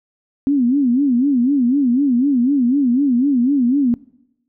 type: tone with vibrato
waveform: sine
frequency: 261.6 Hz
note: C4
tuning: in tune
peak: -12 dBFS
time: 0.47-3.94 s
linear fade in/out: 0 ms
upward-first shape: sine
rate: 4 Hz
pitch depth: 180 cents each way
effects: noise-tail reverb RT60 0.9 s tail -23 dB re dry